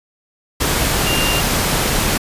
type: tone in noise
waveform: sine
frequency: 2794 Hz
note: F7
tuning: in tune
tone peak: -20 dBFS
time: 1.06-1.41 s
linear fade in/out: 10 ms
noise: pink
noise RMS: -17 dBFS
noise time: 0.6-2.18 s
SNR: -6 dB
effects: resampled to 32000 Hz